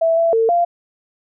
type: tone with pitch steps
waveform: sine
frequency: 658 / 667 / 451.6 / 692 Hz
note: E5 / E5 / A4 / F5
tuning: -3 / +20 / +45 / -16 cents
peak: -12 dBFS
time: 0.01-0.65 s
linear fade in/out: 10 ms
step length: 160 ms
effects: none